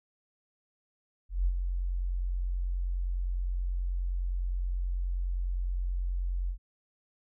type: tone with ADSR envelope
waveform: sine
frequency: 44.78 Hz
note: F1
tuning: 44 cents sharp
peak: -22 dBFS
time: 1.29-6.58 s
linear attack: 170 ms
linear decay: 61 ms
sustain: -6 dB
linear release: 86 ms
effects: none